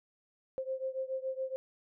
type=beating tone pair; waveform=sine; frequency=523.3 / 530.4 Hz; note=C5 / C5; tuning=0 / +23 cents; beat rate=7.1 Hz; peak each=-36 / -38 dBFS; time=0.58-1.56 s; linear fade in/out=0 ms; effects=none